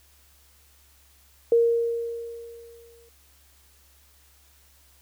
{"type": "tone with exponential decay", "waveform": "sine", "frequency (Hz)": 466.2, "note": "A#4", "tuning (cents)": 0, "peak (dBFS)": -14, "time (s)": [1.52, 3.09], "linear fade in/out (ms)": 2, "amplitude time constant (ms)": 340, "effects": ["added 69 Hz sine -59 dBFS peak until 5.01 s", "white hiss -59 dBFS RMS until 5.01 s"]}